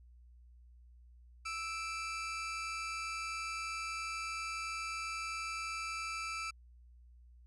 30% pulse tone pair together, 1318.5 / 2349 Hz, E6 / D7, 0 / 0 cents, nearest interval minor seventh, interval 1000 cents, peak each -37 / -40 dBFS, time 1.45-6.51 s, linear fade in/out 10 ms, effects added 60 Hz sine -56 dBFS peak until 7.46 s + resampled to 24000 Hz

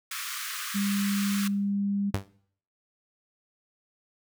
pink high-pass noise, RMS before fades -35 dBFS, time 0.11-1.48 s, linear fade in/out 5 ms, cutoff 1100 Hz, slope 96 dB/octave
sine tone, 200.4 Hz, G3, 38 cents sharp, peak -25 dBFS, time 0.74-2.11 s, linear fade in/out 20 ms
sawtooth tone with exponential decay, 98.2 Hz, G2, 4 cents sharp, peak -19 dBFS, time 2.14-2.28 s, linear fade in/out 0 ms, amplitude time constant 30 ms
effects noise-tail reverb RT60 0.6 s tail -21 dB re dry

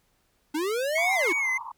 square linear two-way sweep, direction up then down, 289.5 to 784 to 299.2 Hz, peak -26 dBFS, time 0.54-1.33 s, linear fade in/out 10 ms, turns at 1.14 s
triangle tone with vibrato, 2141 Hz, C7, 39 cents sharp, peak -22 dBFS, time 0.95-1.58 s, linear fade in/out 10 ms, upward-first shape sine, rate 3.1 Hz, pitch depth 87 cents each way
pink band-pass noise, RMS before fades -39 dBFS, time 0.97-1.72 s, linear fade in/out 10 ms, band 890 to 1100 Hz, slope 96 dB/octave
effects pink hiss -69 dBFS RMS until 1.77 s

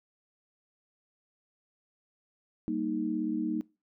sine chord, Eb major, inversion first, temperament equal, 196 / 233.1 / 311.1 Hz, G3 / Bb3 / Eb4, 0 / 0 / 0 cents, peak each -37 / -33 / -31 dBFS, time 2.68-3.61 s, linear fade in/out 0 ms, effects noise-tail reverb RT60 0.3 s tail -23 dB re dry

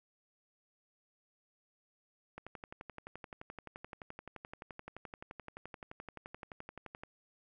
click train, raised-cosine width 0.5 ms, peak -30 dBFS, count 55, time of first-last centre 2.38-7.035 s, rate 11.6 Hz, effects none

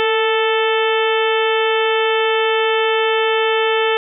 harmonic tone with a mistuned harmonic, 439.8 Hz, A4, 1 cent flat, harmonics 1 / 2 / 3 / 4 / 5 / 6 / 7 / 8, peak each -16 / -22 / -24 / -24 / -27 / -25 / -25 / -31 dBFS, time 0-3.97 s, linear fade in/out 0 ms, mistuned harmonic 1, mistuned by +30 cents, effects none

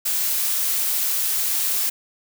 blue noise, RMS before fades -22 dBFS, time 0.05-1.9 s, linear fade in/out 10 ms, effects none

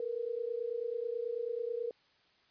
sine tone pair together, 454.5 / 483.7 Hz, A#4 / B4, -44 / -36 cents, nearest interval minor second, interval 108 cents, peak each -37 / -36 dBFS, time 0-1.91 s, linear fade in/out 2 ms, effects white hiss -68 dBFS RMS until 2.5 s + resampled to 11025 Hz

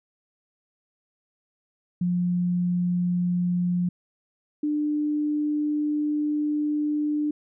sine tone pair in turn, 177.4 / 298.4 Hz, F3 / D4, +27 / +28 cents, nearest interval major sixth, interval 901 cents, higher second, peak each -21 / -22 dBFS, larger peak first, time 2.01-3.89 / 4.63-7.31 s, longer second, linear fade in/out 5 ms, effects none

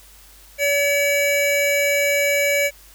square tone pair together, 569.8 / 2279 Hz, C#5 / C#7, +48 / +47 cents, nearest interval 2 octaves, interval 2399 cents, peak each -20 / -20 dBFS, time 0.58-2.71 s, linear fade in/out 50 ms, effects added 50 Hz sine -49 dBFS peak until 2.94 s + white hiss -48 dBFS RMS until 2.94 s

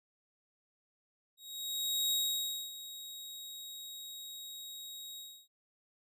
sawtooth tone with ADSR envelope, 3788 Hz, A#7, 27 cents sharp, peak -26 dBFS, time 1.37-5.48 s, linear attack 750 ms, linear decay 590 ms, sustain -15 dB, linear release 300 ms, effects none

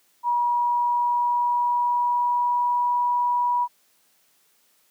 sine tone with pitch glide, 962 to 972.1 Hz, B5 to B5, -46 to -28 cents, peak -19 dBFS, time 0.23-3.68 s, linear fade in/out 50 ms, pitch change +18 cents, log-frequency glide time 0.53-2.91 s, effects white hiss -63 dBFS RMS until 4.9 s + high-pass 150 Hz 12 dB/octave

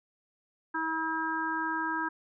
harmonic tone, 321.6 Hz, E4, 43 cents flat, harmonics 1 / 3 / 4 / 5, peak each -36 / -33 / -37 / -33 dBFS, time 0.74-2.09 s, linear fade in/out 10 ms, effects none

